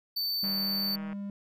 square tone, 4546 Hz, C#8, 43 cents sharp, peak -29 dBFS, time 0.16-0.96 s, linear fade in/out 10 ms
triangle tone with pitch glide, 196 to 200.6 Hz, G3 to G3, 0 to +40 cents, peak -32 dBFS, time 0.43-1.3 s, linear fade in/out 2 ms, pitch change +40 cents, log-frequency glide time 0.59-1.04 s
click train, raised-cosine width 0.5 ms, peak -31 dBFS, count 110, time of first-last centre 0.44-1.13 s, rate 158 Hz
effects none

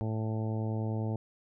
harmonic tone, 110 Hz, A2, in tune, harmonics 1 / 2 / 3 / 4 / 5 / 6 / 7 / 8, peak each -31 / -37 / -41 / -43 / -45 / -47 / -48 / -49 dBFS, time 0.01-1.16 s, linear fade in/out 0 ms, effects none

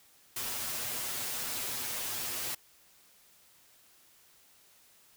white noise with comb filter, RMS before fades -36 dBFS, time 0.36-2.55 s, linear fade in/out 5 ms, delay 8.2 ms, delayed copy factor +0.95, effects white hiss -62 dBFS RMS until 5.16 s

